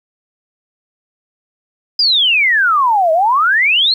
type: exponential two-way sweep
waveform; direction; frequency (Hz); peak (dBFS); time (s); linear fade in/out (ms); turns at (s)
sine; down then up; 5030 to 621 to 4352; -9; 1.99-3.94; 5; 3.12
effects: 8-bit